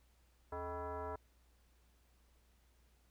sine tone with frequency modulation, 274.9 Hz, C#4, 14 cents flat, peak -40 dBFS, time 0.52-1.16 s, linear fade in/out 5 ms, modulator 353 Hz, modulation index 2.8, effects added 60 Hz sine -68 dBFS peak until 3.1 s + pink hiss -75 dBFS RMS until 3.1 s

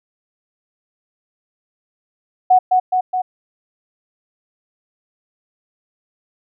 sine tone with echo, 739 Hz, F#5, 2 cents flat, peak -7 dBFS, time 2.5-2.59 s, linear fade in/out 10 ms, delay 210 ms, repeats 3, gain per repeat -3 dB, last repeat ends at 3.22 s, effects none

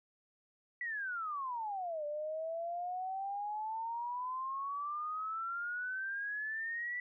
sine exponential two-way sweep, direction down then up, 1975.5 to 586 to 1975.5 Hz, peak -36 dBFS, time 0.81-7 s, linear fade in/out 2 ms, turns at 2.05 s, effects none

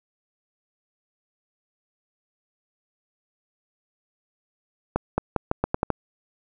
accelerating click train, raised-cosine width 1 ms, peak -7 dBFS, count 8, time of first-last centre 4.96-5.903 s, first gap 220 ms, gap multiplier 0.83, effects none

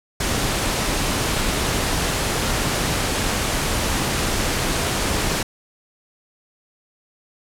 pink noise with amplitude modulation, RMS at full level -20 dBFS, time 0.2-5.43 s, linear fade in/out 5 ms, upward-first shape sine, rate 287 Hz, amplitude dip 30%, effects low-pass 11000 Hz 12 dB/octave

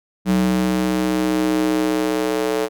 square tone with high-pass filter sweep, 62.5 Hz, B1, 21 cents sharp, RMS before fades -19 dBFS, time 0.25-2.69 s, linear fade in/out 50 ms, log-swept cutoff 200 to 430 Hz, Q 3.3, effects none

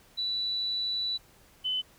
sine tone pair in turn, 3956 / 3025 Hz, B7 / F#7, +2 / +38 cents, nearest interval perfect fourth, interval 464 cents, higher first, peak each -28 / -27 dBFS, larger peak second, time 0.17-1.18 / 1.64-1.82 s, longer first, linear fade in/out 20 ms, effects pink hiss -59 dBFS RMS until 1.98 s

